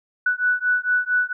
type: beating tone pair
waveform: sine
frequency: 1480 / 1484.4 Hz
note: F#6 / F#6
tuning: 0 / +5 cents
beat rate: 4.4 Hz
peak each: -21 dBFS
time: 0.26-1.33 s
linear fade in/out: 5 ms
effects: none